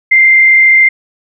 sine tone with frequency modulation, 2093 Hz, C7, in tune, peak -3 dBFS, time 0.11-0.89 s, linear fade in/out 10 ms, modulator 34 Hz, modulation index 0.68, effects none

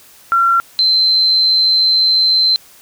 sine tone pair in turn, 1366 / 4093 Hz, F6 / C8, -39 / -39 cents, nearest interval octave + perfect fifth, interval 1900 cents, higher second, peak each -9 dBFS, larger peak neither, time 0.32-0.6 / 0.79-2.56 s, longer second, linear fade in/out 0 ms, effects white hiss -44 dBFS RMS until 2.81 s

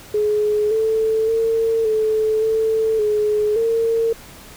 sine tone with pitch steps, 421.3 / 441.3 / 452.2 / 435 / 442.6 / 422 / 455.9 Hz, G#4 / A4 / A4 / A4 / A4 / G#4 / A#4, +25 / +5 / +47 / -20 / +10 / +28 / -39 cents, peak -15 dBFS, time 0.14-4.13 s, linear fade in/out 5 ms, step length 570 ms, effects pink hiss -41 dBFS RMS until 4.56 s

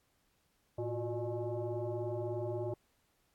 sine tone with frequency modulation, 127.8 Hz, C3, 40 cents flat, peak -34 dBFS, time 0.78-2.74 s, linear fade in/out 5 ms, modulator 239 Hz, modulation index 2.3, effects pink hiss -75 dBFS RMS until 3.34 s + AAC 64 kbps

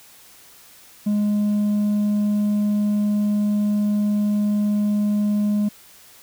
triangle tone with hard clipping, 207.7 Hz, G#3, in tune, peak -16 dBFS, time 1.06-5.69 s, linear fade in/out 10 ms, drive 1 dB, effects white hiss -48 dBFS RMS until 6.22 s

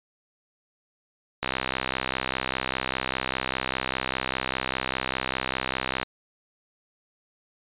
click train, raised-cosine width 0.3 ms, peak -9 dBFS, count 300, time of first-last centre 1.43-6.03 s, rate 65 Hz, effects resampled to 8000 Hz

